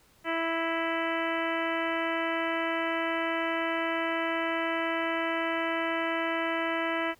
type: harmonic tone with a mistuned harmonic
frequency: 329.6 Hz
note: E4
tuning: in tune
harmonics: 1 / 2 / 3 / 4 / 5 / 6 / 7 / 8 / 9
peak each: -33 / -33 / -36 / -36 / -37 / -35 / -40 / -42 / -42 dBFS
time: 0.24-7.15 s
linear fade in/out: 50 ms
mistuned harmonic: 9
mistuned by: +28 cents
effects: pink hiss -62 dBFS RMS until 7.19 s